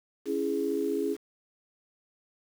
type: chord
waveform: sine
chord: C# minor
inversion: none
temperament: just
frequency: 277.2 / 332.6 / 415.8 Hz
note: C#4 / E4 / G#4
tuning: 0 / +16 / +2 cents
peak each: -32 / -32 / -29 dBFS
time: 0.25-1.17 s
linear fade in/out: 50 ms
effects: 8-bit